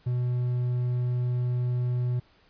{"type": "tone", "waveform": "triangle", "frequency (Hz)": 123.4, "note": "B2", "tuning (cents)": -1, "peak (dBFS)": -22, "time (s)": [0.06, 2.2], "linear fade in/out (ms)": 10, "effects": ["pink hiss -61 dBFS RMS until 2.49 s", "resampled to 11025 Hz"]}